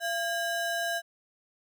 square ring-modulated tone, 1151 Hz, D6, 35 cents flat, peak -26 dBFS, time 0-1.02 s, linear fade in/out 50 ms, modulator 470 Hz, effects none

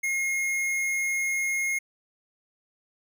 triangle tone with hard clipping, 2149 Hz, C7, 46 cents sharp, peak -26 dBFS, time 0.03-1.79 s, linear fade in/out 10 ms, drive 18 dB, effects none

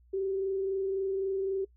sine tone with frequency modulation, 386.5 Hz, G4, 24 cents flat, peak -28 dBFS, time 0.13-1.65 s, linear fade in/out 10 ms, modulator 23.8 Hz, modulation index 0.29, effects noise-tail reverb RT60 0.1 s tail -22 dB re dry + added 60 Hz sine -58 dBFS peak until 1.76 s

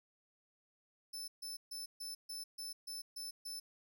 sawtooth tone bursts, 5274 Hz, E8, in tune, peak -40 dBFS, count 9, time 1.13-3.6 s, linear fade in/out 10 ms, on 150 ms, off 140 ms, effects none

